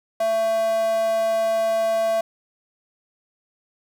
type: tone with high-pass filter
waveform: square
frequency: 223 Hz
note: A3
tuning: 23 cents sharp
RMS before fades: -21 dBFS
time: 0.2-2.21 s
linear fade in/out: 5 ms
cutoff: 650 Hz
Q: 6.3
effects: none